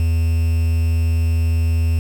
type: tone with quantisation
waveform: triangle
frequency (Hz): 82.41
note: E2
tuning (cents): 0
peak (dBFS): -12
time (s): 0-1.99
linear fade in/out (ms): 0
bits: 6
effects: none